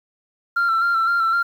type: tone with vibrato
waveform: sine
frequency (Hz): 1364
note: F6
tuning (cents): -41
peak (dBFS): -14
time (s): 0.56-1.43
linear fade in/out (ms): 10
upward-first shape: square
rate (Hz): 3.9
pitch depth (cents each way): 32
effects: tanh soft clip ceiling -14 dBFS + 8-bit